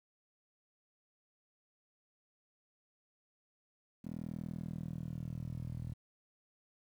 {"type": "tone with band-pass filter sweep", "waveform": "10% pulse", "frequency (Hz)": 40.43, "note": "E1", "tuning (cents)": -33, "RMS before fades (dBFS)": -42, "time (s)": [4.04, 5.94], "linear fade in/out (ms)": 10, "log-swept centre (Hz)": [220, 110], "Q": 2.1, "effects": ["11-bit"]}